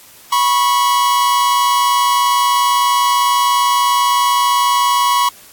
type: tone pair together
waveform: 45% pulse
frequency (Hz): 980 / 1100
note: B5 / C#6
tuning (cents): -14 / -14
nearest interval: major second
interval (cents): 200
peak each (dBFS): -14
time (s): 0.32-5.29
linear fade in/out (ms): 5
effects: white hiss -42 dBFS RMS until 5.52 s + AAC 64 kbps